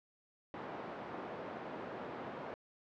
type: band-pass noise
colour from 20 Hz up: white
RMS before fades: -45 dBFS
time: 0.54-2.54 s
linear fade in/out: 0 ms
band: 170 to 840 Hz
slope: 12 dB/octave
effects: low-pass 4000 Hz 12 dB/octave